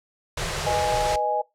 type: band-stop noise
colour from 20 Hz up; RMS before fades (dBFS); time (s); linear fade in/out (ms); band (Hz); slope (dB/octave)
pink; -28; 0.37-1.16; 5; 170 to 360; 48
type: chord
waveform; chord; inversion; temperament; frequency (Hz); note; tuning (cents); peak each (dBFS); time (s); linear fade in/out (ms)
sine; G# minor; first; equal with one note detuned; 493.9 / 619.4 / 830.6; B4 / D#5 / G#5; 0 / -8 / 0; -29 / -26 / -23; 0.66-1.42; 10
effects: noise-tail reverb RT60 0.2 s tail -21 dB re dry + low-pass 8000 Hz 12 dB/octave